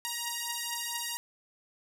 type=beating tone pair; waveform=5% pulse; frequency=942 / 946.4 Hz; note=A#5 / A#5; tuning=+18 / +26 cents; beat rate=4.4 Hz; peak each=-24 dBFS; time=0.05-1.17 s; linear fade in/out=0 ms; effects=none